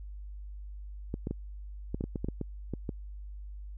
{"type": "clicks", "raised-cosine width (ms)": 3, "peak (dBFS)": -20, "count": 12, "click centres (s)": [1.141, 1.271, 1.31, 1.945, 2.009, 2.04, 2.158, 2.245, 2.286, 2.413, 2.737, 2.892], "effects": ["added 50 Hz sine -40 dBFS peak until 3.77 s"]}